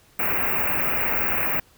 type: band-stop noise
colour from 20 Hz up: white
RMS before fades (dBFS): -23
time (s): 0.19-1.6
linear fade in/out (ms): 5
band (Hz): 2700 to 15000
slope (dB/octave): 96
effects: pink hiss -56 dBFS RMS until 1.77 s